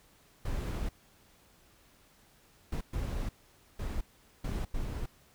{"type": "noise bursts at uneven times", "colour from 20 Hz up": "brown", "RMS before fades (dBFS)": -34, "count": 6, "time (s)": [[0.45, 0.89], [2.72, 2.81], [2.93, 3.29], [3.79, 4.01], [4.44, 4.65], [4.74, 5.06]], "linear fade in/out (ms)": 5, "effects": ["pink hiss -63 dBFS RMS until 5.34 s"]}